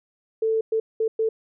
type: tone bursts at uneven times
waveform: sine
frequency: 444 Hz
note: A4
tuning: 16 cents sharp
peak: -19 dBFS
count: 4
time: 0.42-0.61 / 0.72-0.8 / 1-1.08 / 1.19-1.29 s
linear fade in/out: 5 ms
effects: none